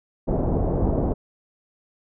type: low-pass noise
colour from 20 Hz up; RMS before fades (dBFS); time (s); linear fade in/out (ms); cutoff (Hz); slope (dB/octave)
pink; -22; 0.27-1.14; 20; 690; 24
effects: none